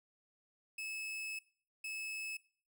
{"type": "tone bursts at uneven times", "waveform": "40% pulse", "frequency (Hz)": 2596, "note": "E7", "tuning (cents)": -27, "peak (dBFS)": -39, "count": 2, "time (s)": [[0.78, 1.39], [1.84, 2.37]], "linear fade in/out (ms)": 5, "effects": ["noise-tail reverb RT60 0.5 s tail -21 dB re dry"]}